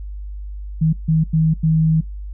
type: tone bursts at uneven times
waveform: sine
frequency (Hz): 159.1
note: D#3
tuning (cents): +39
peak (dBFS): -12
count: 4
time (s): 0.81-0.93 / 1.08-1.24 / 1.33-1.54 / 1.63-2.01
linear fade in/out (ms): 10
effects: noise-tail reverb RT60 0.2 s tail -26 dB re dry + added 50 Hz sine -27 dBFS peak until 2.33 s